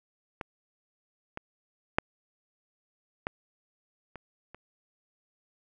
clicks, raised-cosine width 0.5 ms, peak -20 / -21 / -7 / -15 / -27 / -30 dBFS, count 6, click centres 0.412 / 1.374 / 1.985 / 3.269 / 4.157 / 4.546 s, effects none

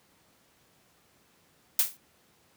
blue noise with exponential decay, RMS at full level -19 dBFS, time 1.79-1.97 s, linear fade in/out 2 ms, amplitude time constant 38 ms, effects pink hiss -64 dBFS RMS until 2.56 s + high-pass 100 Hz 12 dB/octave

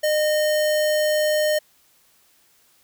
sine tone with sample-and-hold, 609 Hz, D#5, 37 cents flat, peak -17 dBFS, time 0.03-1.59 s, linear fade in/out 10 ms, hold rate 2450 Hz, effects white hiss -59 dBFS RMS until 2.83 s

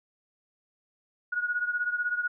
sine beating tone pair, 1449 / 1465 Hz, F#6 / F#6, -37 / -18 cents, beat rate 16 Hz, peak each -28 / -32 dBFS, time 1.32-2.28 s, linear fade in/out 10 ms, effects none

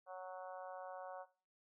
harmonic tone, 185 Hz, F#3, in tune, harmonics 3 / 4 / 5 / 6 / 7 / 8, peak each -50 / -50 / -57 / -55 / -61 / -61 dBFS, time 0.06-1.26 s, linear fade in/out 50 ms, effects noise-tail reverb RT60 0.4 s tail -17 dB re dry

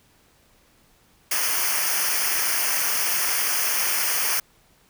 white noise with comb filter, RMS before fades -23 dBFS, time 1.31-4.4 s, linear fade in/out 5 ms, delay 0.26 ms, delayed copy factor -0.85, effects pink hiss -59 dBFS RMS until 4.89 s

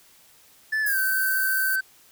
triangle tone with pitch glide, 1748 to 1539.4 Hz, A6 to G6, -12 to -32 cents, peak -20 dBFS, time 0.72-1.81 s, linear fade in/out 10 ms, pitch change -220 cents, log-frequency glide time 0.82-0.98 s
pink high-pass noise, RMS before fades -29 dBFS, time 0.86-1.76 s, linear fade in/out 5 ms, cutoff 11000 Hz, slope 24 dB/octave
effects white hiss -55 dBFS RMS until 2.11 s

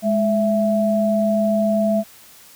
sine tone pair together, 209.3 / 663 Hz, G#3 / E5, +14 / +10 cents, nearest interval octave + minor sixth, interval 1996 cents, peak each -18 dBFS, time 0.02-2.04 s, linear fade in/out 50 ms, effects white hiss -46 dBFS RMS until 2.55 s

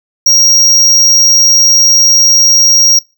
square tone, 5630 Hz, F8, 13 cents sharp, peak -4 dBFS, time 0.26-2.99 s, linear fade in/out 5 ms, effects noise-tail reverb RT60 0.3 s tail -23 dB re dry

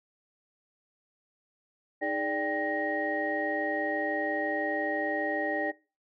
sine tone cluster, 312.3 / 418 / 586 / 786 / 1876 Hz, D#4 / G#4 / D5 / G5 / A#6, +7 / +11 / -4 / +4 / +11 cents, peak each -34 / -37 / -32 / -34 / -33 dBFS, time 2.01-5.72 s, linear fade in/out 20 ms, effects noise-tail reverb RT60 0.3 s tail -20 dB re dry + tanh soft clip ceiling -17 dBFS

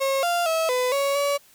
35% pulse tone with pitch steps, 542 / 695 / 648 / 502 / 558 / 568 Hz, C#5 / F5 / E5 / B4 / C#5 / C#5, -39 / -9 / -30 / +28 / +11 / +42 cents, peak -19 dBFS, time 0-1.38 s, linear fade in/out 20 ms, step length 230 ms, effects white hiss -55 dBFS RMS until 1.54 s

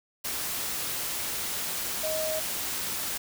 sine tone in noise, 628 Hz, D#5, 16 cents sharp, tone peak -29 dBFS, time 2.03-2.4 s, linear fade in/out 10 ms, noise white, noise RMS -32 dBFS, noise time 0.24-3.18 s, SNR 0 dB, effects none

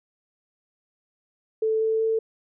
sine tone with pitch steps, 440 / 442.8 / 445.6 Hz, A4 / A4 / A4, 0 / +11 / +22 cents, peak -20 dBFS, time 1.62-2.19 s, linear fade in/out 5 ms, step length 190 ms, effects none

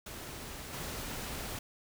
pink noise with level steps, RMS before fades -44 / -40 dBFS, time 0.06-1.59 s, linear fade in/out 5 ms, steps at 0.73 s, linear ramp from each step 5 ms, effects none

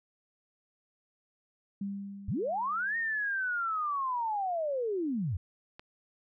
sine tone with exponential decay, 199 Hz, G3, 26 cents sharp, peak -31 dBFS, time 1.81-3.24 s, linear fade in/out 5 ms, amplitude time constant 310 ms
sine linear two-way sweep, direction up then down, 61.74 to 1864 to 73.9 Hz, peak -29 dBFS, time 2.28-5.37 s, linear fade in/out 5 ms, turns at 2.97 s
click, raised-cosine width 0.3 ms, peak -30 dBFS, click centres 5.795 s
effects none

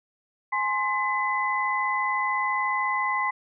sine tone cluster, 838 / 1052 / 2013 Hz, G#5 / C6 / B6, +15 / +9 / +33 cents, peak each -30 / -26 / -27 dBFS, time 0.52-3.31 s, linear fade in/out 10 ms, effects none

